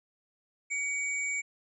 sine tone pair together, 2260 / 7275 Hz, C#7 / A#8, +33 / -43 cents, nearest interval octave + minor sixth, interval 2024 cents, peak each -30 / -37 dBFS, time 0.7-1.42 s, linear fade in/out 20 ms, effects none

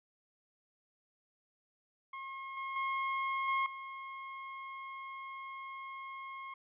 30% pulse tone with level steps, 1077 Hz, C6, 50 cents sharp, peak -39 / -35 / -30 / -27 / -40 dBFS, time 2.13-6.54 s, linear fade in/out 5 ms, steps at 2.57 / 2.76 / 3.48 / 3.66 s, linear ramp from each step 2 ms, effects resampled to 8000 Hz

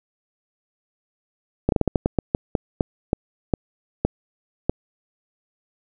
slowing click train, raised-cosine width 2 ms, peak -4 dBFS, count 15, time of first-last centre 1.69-4.696 s, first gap 32 ms, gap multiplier 1.26, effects none

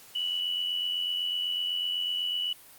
sine tone pair together, 2872 / 2960 Hz, F7 / F#7, +48 / 0 cents, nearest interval minor second, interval 52 cents, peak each -37 / -28 dBFS, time 0.15-2.53 s, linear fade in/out 5 ms, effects white hiss -52 dBFS RMS until 2.78 s + Opus 48 kbps

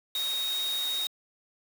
sine tone in noise, 3749 Hz, A#7, 9 cents sharp, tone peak -28 dBFS, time 0.15-1.07 s, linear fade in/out 2 ms, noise white, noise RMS -38 dBFS, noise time 0.15-1.07 s, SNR +7 dB, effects high-pass 400 Hz 12 dB/octave

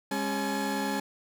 30% pulse tone cluster, 203.7 / 273.6 / 851 Hz, G#3 / C#4 / G#5, -33 / -23 / +42 cents, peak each -30 dBFS, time 0.11-1 s, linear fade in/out 5 ms, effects none

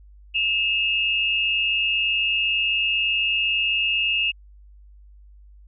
sine tone pair together, 2615 / 2823 Hz, E7 / F7, -15 / +18 cents, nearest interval minor second, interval 133 cents, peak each -22 dBFS, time 0.34-4.32 s, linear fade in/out 20 ms, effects added 50 Hz sine -45 dBFS peak until 5.67 s

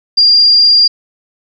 sine tone, 4792 Hz, D8, 34 cents sharp, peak -4 dBFS, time 0.17-0.88 s, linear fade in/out 10 ms, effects none

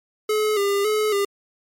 square tone with vibrato, 414.1 Hz, G#4, 5 cents flat, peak -19 dBFS, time 0.29-1.25 s, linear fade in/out 5 ms, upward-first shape square, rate 1.8 Hz, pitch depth 56 cents each way, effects MP3 64 kbps

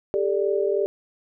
sine chord, G suspended second, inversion none, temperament equal with one note detuned, 397.2 / 440 / 587.3 Hz, G4 / A4 / D5, +23 / 0 / 0 cents, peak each -22 / -26 / -26 dBFS, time 0.14-0.86 s, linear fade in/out 0 ms, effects none

